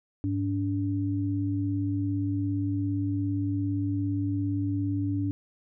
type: tone pair together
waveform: sine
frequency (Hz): 101.58 / 287.3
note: G#2 / D4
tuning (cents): -38 / -38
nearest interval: octave + tritone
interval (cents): 1800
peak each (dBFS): -28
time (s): 0.24-5.31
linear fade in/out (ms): 0
effects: none